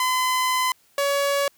sawtooth tone pair in turn, 1019 / 563.4 Hz, C6 / C#5, -46 / +28 cents, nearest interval minor seventh, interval 1026 cents, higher first, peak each -16 dBFS, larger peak neither, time 0-0.72 / 0.98-1.48 s, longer first, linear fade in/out 2 ms, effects white hiss -60 dBFS RMS until 1.57 s

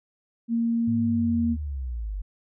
sine tone with pitch glide, 231.6 to 233.3 Hz, A#3 to A#3, -11 to +2 cents, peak -21 dBFS, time 0.48-1.57 s, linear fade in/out 50 ms, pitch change +13 cents, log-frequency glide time 0.72-1.4 s
sine linear sweep, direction down, 111.5 to 45.64 Hz, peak -28 dBFS, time 0.87-2.22 s, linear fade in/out 10 ms
effects none

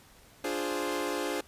sawtooth chord, D half-diminished seventh, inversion none, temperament equal, 293.7 / 349.2 / 415.3 / 523.3 Hz, D4 / F4 / Ab4 / C5, 0 / 0 / 0 / 0 cents, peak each -32 dBFS, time 0.44-1.41 s, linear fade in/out 5 ms, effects pink hiss -57 dBFS RMS until 1.47 s + resampled to 32000 Hz

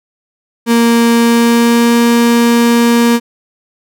35% pulse tone with pitch glide, 233.1 to 235.3 Hz, A#3 to A#3, 0 to +16 cents, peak -5 dBFS, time 0.66-3.2 s, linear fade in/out 50 ms, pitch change +16 cents, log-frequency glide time 1.13-1.96 s, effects none

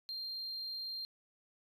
sine tone, 4186 Hz, C8, in tune, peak -37 dBFS, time 0.09-1.05 s, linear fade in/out 0 ms, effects tanh soft clip ceiling -37 dBFS

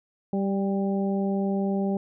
harmonic tone with a mistuned harmonic, 196 Hz, G3, in tune, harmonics 1 / 2 / 3 / 4, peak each -24 / -30 / -34 / -36 dBFS, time 0.33-1.97 s, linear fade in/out 2 ms, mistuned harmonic 4, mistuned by +17 cents, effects none

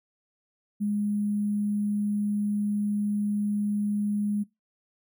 sine tone with sample-and-hold, 206.5 Hz, G#3, 10 cents flat, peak -24 dBFS, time 0.8-4.44 s, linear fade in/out 20 ms, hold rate 11025 Hz, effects noise-tail reverb RT60 0.2 s tail -22 dB re dry

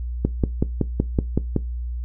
click train, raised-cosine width 3 ms, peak -5 dBFS, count 8, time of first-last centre 0.25-1.563 s, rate 5.33 Hz, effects noise-tail reverb RT60 0.2 s tail -19 dB re dry + added 60 Hz sine -25 dBFS peak until 2.04 s

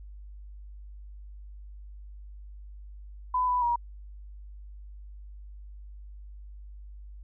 sine tone with pitch steps, 1003 / 992 / 952 Hz, B5 / B5 / A#5, +26 / +7 / +36 cents, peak -23 dBFS, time 3.34-3.76 s, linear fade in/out 5 ms, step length 140 ms, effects added 50 Hz sine -42 dBFS peak until 7.23 s

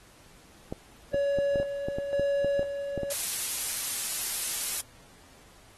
clicks, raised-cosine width 2 ms, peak -19 dBFS, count 12, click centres 0.725 / 1.144 / 1.387 / 1.558 / 1.6 / 1.885 / 1.985 / 2.196 / 2.446 / 2.594 / 2.977 / 3.033 s
triangle tone with tremolo, 563 Hz, C#5, 27 cents sharp, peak -22 dBFS, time 1.13-3.13 s, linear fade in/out 10 ms, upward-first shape square, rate 1 Hz, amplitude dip 55%
blue noise, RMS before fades -29 dBFS, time 3.1-4.81 s, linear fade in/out 5 ms
effects pink hiss -56 dBFS RMS until 5.77 s + AAC 32 kbps

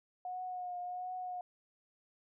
sine tone with vibrato, 725 Hz, F#5, 35 cents flat, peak -38 dBFS, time 0.25-1.41 s, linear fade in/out 2 ms, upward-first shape triangle, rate 1.4 Hz, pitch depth 32 cents each way, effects none

